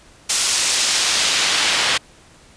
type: noise with band-pass filter sweep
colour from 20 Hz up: pink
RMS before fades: -18 dBFS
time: 0.29-1.98 s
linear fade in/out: 10 ms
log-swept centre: 7300 to 2900 Hz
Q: 0.87
effects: pink hiss -48 dBFS RMS until 2.56 s + resampled to 22050 Hz